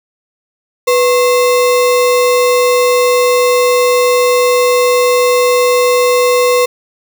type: tone with sample-and-hold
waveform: sine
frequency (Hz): 493.9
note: B4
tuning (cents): 0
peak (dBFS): -7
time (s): 0.87-6.66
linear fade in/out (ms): 10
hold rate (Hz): 1575
effects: none